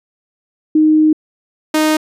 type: tone pair in turn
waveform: sine / sawtooth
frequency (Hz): 309.8 / 309.8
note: D#4 / D#4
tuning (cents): -7 / -7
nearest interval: unison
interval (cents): 0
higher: neither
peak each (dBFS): -7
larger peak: neither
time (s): 0.75-1.13 / 1.74-1.97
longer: first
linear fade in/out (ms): 5
effects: resampled to 32000 Hz